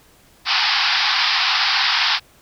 white band-pass noise, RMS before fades -18 dBFS, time 0.45-2.2 s, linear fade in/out 50 ms, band 750 to 5200 Hz, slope 96 dB/octave, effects pink hiss -52 dBFS RMS until 2.41 s

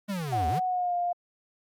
square linear two-way sweep, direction down then up, 210 to 72.7 to 186 Hz, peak -29 dBFS, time 0.08-0.6 s, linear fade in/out 20 ms, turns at 0.48 s
sine tone with pitch glide, 740 to 703.7 Hz, F#5 to F5, 0 to +13 cents, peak -25 dBFS, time 0.32-1.13 s, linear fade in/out 10 ms, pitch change -87 cents, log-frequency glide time 0.64-0.95 s
effects Opus 32 kbps

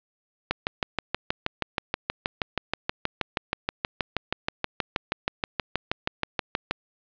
click train, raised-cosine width 0.3 ms, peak -8 dBFS, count 40, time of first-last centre 0.51-6.71 s, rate 6.29 Hz, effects resampled to 11025 Hz + 7-bit

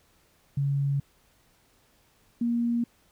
sine tone pair in turn, 140 / 236 Hz, C#3 / A#3, +18 / +22 cents, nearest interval major sixth, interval 904 cents, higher second, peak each -23 dBFS, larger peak neither, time 0.57-1 / 2.41-2.84 s, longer neither, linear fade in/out 5 ms, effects pink hiss -64 dBFS RMS until 3.11 s

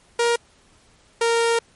sawtooth tone pair in turn, 471.2 / 463.6 Hz, A#4 / A#4, +19 / -10 cents, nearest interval unison, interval 29 cents, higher first, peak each -13 dBFS, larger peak neither, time 0.19-0.36 / 1.21-1.59 s, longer second, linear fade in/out 5 ms, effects pink hiss -56 dBFS RMS until 1.75 s + MP3 48 kbps

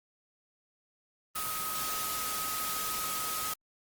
sine tone in noise, 1265 Hz, D#6, 28 cents sharp, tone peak -37 dBFS, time 1.35-3.54 s, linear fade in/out 10 ms, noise white, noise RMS -35 dBFS, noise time 1.35-3.54 s, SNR -5 dB, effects Opus 24 kbps

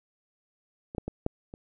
clicks, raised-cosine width 2 ms, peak -25 / -16 / -20 / -13 / -28 dBFS, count 5, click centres 0.949 / 0.982 / 1.08 / 1.264 / 1.539 s, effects none

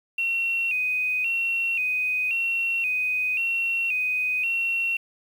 sine tone with vibrato, 2611 Hz, E7, 17 cents flat, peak -22 dBFS, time 0.18-4.97 s, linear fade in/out 5 ms, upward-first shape square, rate 0.94 Hz, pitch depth 75 cents each way, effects 8-bit

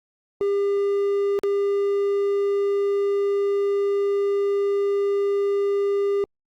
triangle tone with dropouts, 401.2 Hz, G4, 40 cents sharp, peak -17 dBFS, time 0.41-6.24 s, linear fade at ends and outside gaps 0 ms, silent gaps 1.39-1.435 s, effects Opus 32 kbps

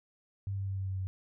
sine tone with pitch steps, 98.5 / 97.65 / 96.81 / 95.97 / 95.14 / 94.32 Hz, G2 / G2 / G2 / G2 / F#2 / F#2, +9 / -6 / -21 / -36 / +49 / +34 cents, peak -32 dBFS, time 0.47-1.07 s, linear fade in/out 0 ms, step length 100 ms, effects none

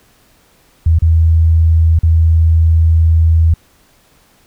sine tone with dropouts, 81.4 Hz, E2, 21 cents flat, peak -6 dBFS, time 0.86-3.54 s, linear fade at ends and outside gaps 5 ms, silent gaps 0.988-1.021 / 1.99-2.032 s, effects pink hiss -51 dBFS RMS until 4.46 s

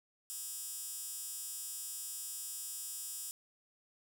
15% pulse tone with high-pass filter, 320 Hz, D#4, 49 cents sharp, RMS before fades -43 dBFS, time 0.3-3.31 s, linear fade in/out 0 ms, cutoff 8400 Hz, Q 1.8, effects none

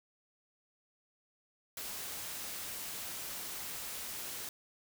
white noise, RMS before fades -42 dBFS, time 1.77-4.49 s, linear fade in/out 2 ms, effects none

